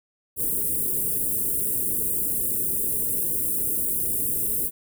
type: band-stop noise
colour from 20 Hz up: white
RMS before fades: -25 dBFS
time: 0.36-4.71 s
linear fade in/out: 50 ms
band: 480 to 8800 Hz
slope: 48 dB/octave
effects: none